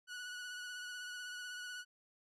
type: tone with vibrato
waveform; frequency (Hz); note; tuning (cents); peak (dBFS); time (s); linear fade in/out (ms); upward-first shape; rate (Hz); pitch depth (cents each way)
sawtooth; 1471; F#6; -11; -40; 0.07-1.85; 50; triangle; 16; 28
effects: low-pass 9000 Hz 12 dB/octave

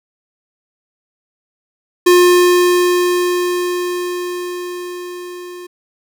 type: tone with level ramp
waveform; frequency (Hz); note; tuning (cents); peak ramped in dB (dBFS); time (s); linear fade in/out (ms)
square; 356.2; F4; +34; -6 to -30; 2.06-5.67; 10
effects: none

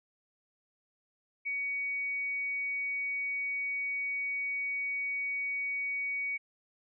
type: tone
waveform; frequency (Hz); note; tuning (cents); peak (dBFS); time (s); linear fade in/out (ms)
sine; 2250; C#7; +25; -31; 1.45-6.38; 20
effects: none

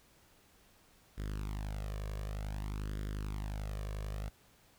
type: tone with flanger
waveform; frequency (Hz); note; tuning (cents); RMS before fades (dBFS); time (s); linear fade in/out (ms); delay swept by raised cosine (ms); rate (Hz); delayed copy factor
sawtooth; 51.3; G#1; -21; -39; 1.17-4.3; 20; 0.58 to 1.78; 0.54; +0.75
effects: pink hiss -65 dBFS RMS until 4.78 s

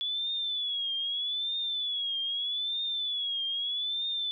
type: tone with vibrato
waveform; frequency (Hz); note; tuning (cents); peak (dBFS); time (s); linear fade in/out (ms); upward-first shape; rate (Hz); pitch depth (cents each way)
sine; 3417; G#7; +49; -29; 0.01-4.31; 0; triangle; 0.8; 120
effects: none

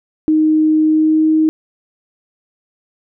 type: tone with pitch glide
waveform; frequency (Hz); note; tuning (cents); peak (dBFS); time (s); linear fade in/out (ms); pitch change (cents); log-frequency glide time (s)
sine; 311.1 to 314; D#4 to D#4; 0 to +16; -9; 0.28-1.49; 0; +16; 0.84-1.28
effects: none

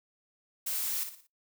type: noise with echo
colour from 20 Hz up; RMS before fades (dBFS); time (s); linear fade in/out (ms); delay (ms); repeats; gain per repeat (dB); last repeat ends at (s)
blue; -33; 0.66-1.04; 10; 58; 4; -8; 1.272
effects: noise-tail reverb RT60 0.2 s tail -25 dB re dry

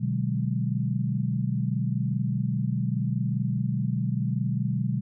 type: chord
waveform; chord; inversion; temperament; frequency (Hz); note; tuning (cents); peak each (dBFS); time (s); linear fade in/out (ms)
sine; G# half-diminished seventh; first; just; 124.59 / 149.51 / 186.89 / 207.7; B2 / D3 / F#3 / G#3; +16 / +31 / +18 / 0; -27 / -30 / -30 / -32; 0-5.01; 20
effects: none

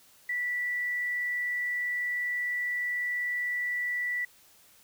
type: tone with quantisation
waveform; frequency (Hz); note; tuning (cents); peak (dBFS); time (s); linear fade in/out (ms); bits
sine; 1961; B6; -13; -28; 0.29-4.25; 5; 9
effects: white hiss -59 dBFS RMS until 4.83 s

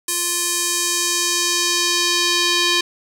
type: tone with band-pass filter sweep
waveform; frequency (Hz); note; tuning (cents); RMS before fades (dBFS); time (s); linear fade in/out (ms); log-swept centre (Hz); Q
square; 349.2; F4; 0; -19; 0.08-2.81; 5; 9300 to 4000; 1.4
effects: none

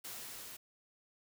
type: noise with level ramp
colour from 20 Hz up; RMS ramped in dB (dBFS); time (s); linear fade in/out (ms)
white; -45 to -49; 0.04-0.57; 10
effects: none

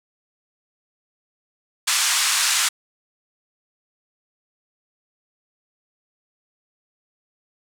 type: band-pass noise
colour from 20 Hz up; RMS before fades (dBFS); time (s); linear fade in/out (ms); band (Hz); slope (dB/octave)
white; -20; 1.87-2.69; 10; 990 to 9100; 24
effects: none

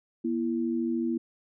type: tone pair together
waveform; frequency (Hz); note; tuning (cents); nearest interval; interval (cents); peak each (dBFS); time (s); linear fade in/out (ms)
sine; 239.9 / 333.4; A#3 / E4; +50 / +20; tritone; 570; -28 / -29; 0.24-1.18; 10
effects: none

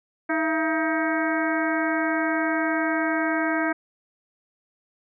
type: harmonic tone with a mistuned harmonic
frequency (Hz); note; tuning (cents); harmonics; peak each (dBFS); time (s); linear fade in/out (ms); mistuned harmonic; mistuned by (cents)
316.5; D#4; +30; 1 / 2 / 3 / 4 / 5 / 6 / 7; -25 / -28 / -32 / -32 / -28 / -33 / -34; 0.29-3.73; 10; 2; +91
effects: none

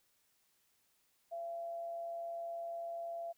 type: tone with amplitude modulation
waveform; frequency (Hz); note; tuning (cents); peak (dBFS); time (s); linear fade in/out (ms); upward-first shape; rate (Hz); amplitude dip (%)
sine; 678; E5; +49; -38; 1.31-3.33; 20; sine; 141; 25
effects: white hiss -75 dBFS RMS until 3.37 s

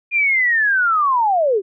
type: linear sweep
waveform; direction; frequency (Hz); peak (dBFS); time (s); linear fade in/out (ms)
sine; down; 2438 to 362.2; -13; 0.11-1.62; 50
effects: none

